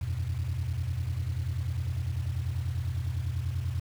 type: chord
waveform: sine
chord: E suspended second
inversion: none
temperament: equal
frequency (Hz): 82.41 / 92.5 / 123.47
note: E2 / F#2 / B2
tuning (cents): 0 / 0 / 0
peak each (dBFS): -32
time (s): 0.01-3.8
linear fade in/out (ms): 10
effects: tanh soft clip ceiling -22 dBFS + 8-bit